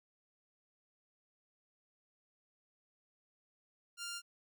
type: tone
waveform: 10% pulse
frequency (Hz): 1396.9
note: F6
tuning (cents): 0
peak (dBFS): -33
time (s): 3.97-4.22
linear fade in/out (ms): 50
effects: none